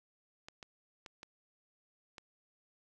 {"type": "clicks", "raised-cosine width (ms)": 0.2, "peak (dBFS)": -30, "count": 5, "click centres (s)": [0.485, 0.628, 1.062, 1.231, 2.182], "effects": []}